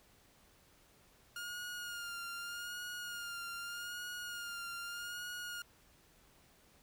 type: tone with vibrato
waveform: sawtooth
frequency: 1418 Hz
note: F6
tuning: 26 cents sharp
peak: -38 dBFS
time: 1.36-5.62 s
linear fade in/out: 2 ms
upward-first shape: sine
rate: 0.82 Hz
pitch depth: 35 cents each way
effects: pink hiss -66 dBFS RMS until 6.82 s